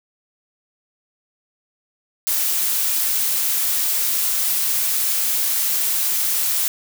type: noise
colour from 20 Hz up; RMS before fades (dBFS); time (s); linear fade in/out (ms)
blue; -20; 2.27-6.68; 0
effects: none